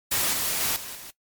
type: noise with level steps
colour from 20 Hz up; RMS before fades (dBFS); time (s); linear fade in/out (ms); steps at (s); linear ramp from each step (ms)
white; -24 / -27 / -25 / -37 / -41; 0.11-1.11; 10; 0.33 / 0.61 / 0.76 / 0.95; 2
effects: noise-tail reverb RT60 0.1 s tail -19 dB re dry + MP3 96 kbps